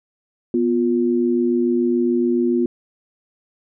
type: tone pair together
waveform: sine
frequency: 245.2 / 352.2 Hz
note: B3 / F4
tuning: -12 / +15 cents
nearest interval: tritone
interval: 627 cents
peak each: -18 dBFS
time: 0.54-2.66 s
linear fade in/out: 2 ms
effects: none